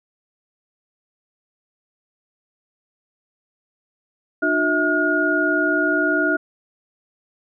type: tone cluster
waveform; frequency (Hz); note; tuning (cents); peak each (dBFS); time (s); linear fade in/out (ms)
sine; 301.9 / 362.4 / 648 / 1433; D4 / F#4 / E5 / F6; +48 / -36 / -30 / +44; -22 / -25 / -24 / -19; 4.42-6.37; 10
effects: none

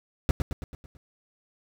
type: noise with echo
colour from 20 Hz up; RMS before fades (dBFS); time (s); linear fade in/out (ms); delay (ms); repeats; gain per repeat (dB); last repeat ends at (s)
brown; -20; 0.29-0.31; 0; 110; 6; -5; 0.97
effects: none

